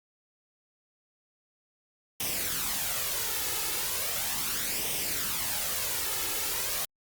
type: noise with flanger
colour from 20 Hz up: white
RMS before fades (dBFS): -31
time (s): 2.2-6.85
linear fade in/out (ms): 2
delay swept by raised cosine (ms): 0.34 to 2.34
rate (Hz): 0.37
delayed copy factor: +0.55
effects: Opus 48 kbps